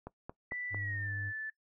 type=click train; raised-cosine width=1 ms; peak=-28 dBFS; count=4; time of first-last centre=0.07-0.746 s; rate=4.44 Hz
type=tone with pitch glide; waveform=sine; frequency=1975.5 to 1749.8 Hz; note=B6 to A6; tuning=0 to -10 cents; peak=-37 dBFS; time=0.51-1.5 s; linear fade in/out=5 ms; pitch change=-210 cents; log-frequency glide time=0.76-1.12 s
type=tone with vibrato; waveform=triangle; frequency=100.3 Hz; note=G2; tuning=40 cents sharp; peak=-36 dBFS; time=0.7-1.33 s; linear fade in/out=50 ms; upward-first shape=square; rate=17 Hz; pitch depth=19 cents each way
effects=noise-tail reverb RT60 0.1 s tail -19 dB re dry